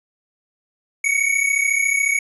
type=tone pair together; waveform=square; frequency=2217 / 2251 Hz; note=C#7 / C#7; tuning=0 / +26 cents; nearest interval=unison; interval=26 cents; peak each=-20 dBFS; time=1.04-2.19 s; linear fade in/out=5 ms; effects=resampled to 32000 Hz + 9-bit